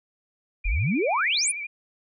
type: tone with vibrato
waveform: sine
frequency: 2349 Hz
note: D7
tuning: in tune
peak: -30 dBFS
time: 0.64-1.67 s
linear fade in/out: 10 ms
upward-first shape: sine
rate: 13 Hz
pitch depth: 61 cents each way
type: exponential sweep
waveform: sine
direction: up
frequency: 35.59 to 10750 Hz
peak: -21 dBFS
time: 0.65-1.52 s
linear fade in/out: 10 ms
effects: none